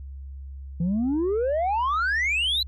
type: exponential sweep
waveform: sine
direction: up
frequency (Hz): 162.1 to 4100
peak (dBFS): -19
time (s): 0.8-2.63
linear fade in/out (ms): 5
effects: tanh soft clip ceiling -20 dBFS + added 68 Hz sine -35 dBFS peak until 2.67 s